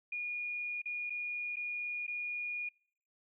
sine tone with dropouts, 2439 Hz, D#7, 35 cents flat, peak -35 dBFS, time 0.12-2.69 s, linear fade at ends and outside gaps 5 ms, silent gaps 0.818-0.856 / 1.098-1.103 / 1.559-1.567 / 2.067-2.078 s, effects noise-tail reverb RT60 0.6 s tail -26 dB re dry

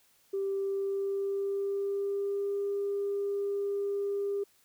sine tone with pitch glide, 392 to 401.4 Hz, G4 to G4, 0 to +41 cents, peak -28 dBFS, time 0.33-4.44 s, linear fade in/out 10 ms, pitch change +41 cents, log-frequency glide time 0.55-2.59 s, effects tanh soft clip ceiling -24 dBFS + white hiss -66 dBFS RMS until 4.64 s

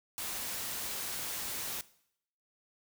white noise, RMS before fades -38 dBFS, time 0.18-1.81 s, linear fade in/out 0 ms, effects noise-tail reverb RT60 0.7 s tail -19 dB re dry

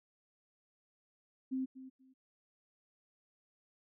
sine tone with echo, 261.6 Hz, C4, in tune, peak -33 dBFS, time 1.51-1.66 s, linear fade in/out 20 ms, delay 240 ms, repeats 2, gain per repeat -14 dB, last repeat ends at 2.14 s, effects none

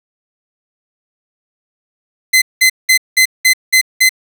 sawtooth tone bursts, 2049 Hz, C7, 37 cents flat, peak -3 dBFS, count 7, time 2.33-4.093 s, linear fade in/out 10 ms, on 89 ms, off 190 ms, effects none

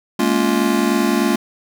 square chord, Bb minor seventh, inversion third, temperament just, 209.8 / 233.1 / 279.7 / 349.6 Hz, Ab3 / Bb3 / Db4 / F4, +18 / 0 / +16 / +2 cents, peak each -21 dBFS, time 0.19-1.36 s, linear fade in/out 5 ms, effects none

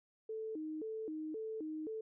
sine tone with vibrato, 370 Hz, F#4, in tune, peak -39 dBFS, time 0.29-2.01 s, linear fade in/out 5 ms, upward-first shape square, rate 1.9 Hz, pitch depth 300 cents each way, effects none

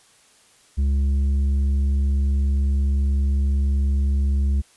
sine tone with tanh clipping, 69.3 Hz, C#2, in tune, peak -18 dBFS, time 0.77-4.62 s, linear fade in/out 20 ms, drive 6 dB, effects white hiss -55 dBFS RMS until 4.76 s + resampled to 24000 Hz

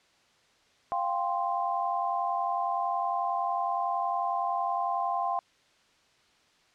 sine chord, F suspended second, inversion none, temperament equal with one note detuned, 698.5 / 789.4 / 1046.5 Hz, F5 / G5 / C6, 0 / +12 / 0 cents, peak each -31 dBFS, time 0.92-5.39 s, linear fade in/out 0 ms, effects white hiss -64 dBFS RMS until 6.74 s + low-pass 5000 Hz 12 dB/octave

